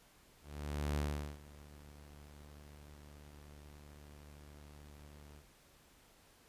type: tone with ADSR envelope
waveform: sawtooth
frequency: 73.4 Hz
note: D2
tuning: in tune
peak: -29 dBFS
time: 0.41-5.46 s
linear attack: 560 ms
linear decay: 410 ms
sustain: -21 dB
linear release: 94 ms
effects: pink hiss -65 dBFS RMS until 6.48 s + resampled to 32000 Hz